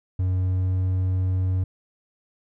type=tone with pitch glide; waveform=triangle; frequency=92.3 to 92.89 Hz; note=F#2 to F#2; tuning=-4 to +7 cents; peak=-18 dBFS; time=0.19-1.64 s; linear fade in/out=5 ms; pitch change=+11 cents; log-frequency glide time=0.32-0.78 s; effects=none